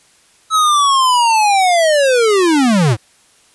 square linear sweep, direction down, 1300 to 98 Hz, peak -10 dBFS, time 0.5-2.97 s, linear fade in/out 50 ms, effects white hiss -51 dBFS RMS until 3.54 s + resampled to 24000 Hz

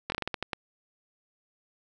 slowing click train, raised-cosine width 0.3 ms, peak -14 dBFS, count 9, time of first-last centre 0.1-0.532 s, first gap 21 ms, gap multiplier 1.26, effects none

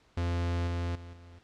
45% pulse tone with level steps, 86.4 Hz, F2, 18 cents flat, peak -28 / -30 / -43 / -49 dBFS, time 0.17-1.39 s, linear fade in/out 5 ms, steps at 0.67 / 0.95 / 1.13 s, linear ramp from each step 5 ms, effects pink hiss -64 dBFS RMS until 1.43 s + low-pass 5000 Hz 12 dB/octave

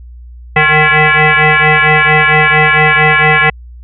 sine tone with frequency modulation, 151.3 Hz, D#3, 48 cents flat, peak -5 dBFS, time 0.56-3.5 s, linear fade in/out 5 ms, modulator 307 Hz, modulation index 7.7, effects added 60 Hz sine -29 dBFS peak until 3.83 s

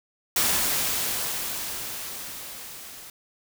white noise with level ramp, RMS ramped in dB -22 to -43 dBFS, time 0.36-3.1 s, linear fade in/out 2 ms, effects none

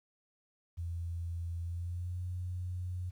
sine tone with pitch glide, 85 to 89.95 Hz, F2 to F#2, -46 to -48 cents, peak -35 dBFS, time 0.77-3.11 s, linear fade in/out 20 ms, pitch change +98 cents, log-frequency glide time 1.62-2.19 s, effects 11-bit

